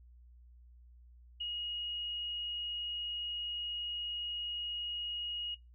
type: tone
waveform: sine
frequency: 2883 Hz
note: F#7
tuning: 46 cents flat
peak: -35 dBFS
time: 1.4-5.55 s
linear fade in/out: 10 ms
effects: noise-tail reverb RT60 0.2 s tail -20 dB re dry + added 60 Hz sine -55 dBFS peak until 5.74 s